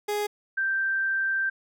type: tone pair in turn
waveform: 30% pulse / sine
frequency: 415.3 / 1568 Hz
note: G#4 / G6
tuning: 0 / 0 cents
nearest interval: octave + major seventh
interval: 2300 cents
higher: second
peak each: -23 dBFS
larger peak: neither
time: 0.08-0.27 / 0.57-1.5 s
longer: second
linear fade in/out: 10 ms
effects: none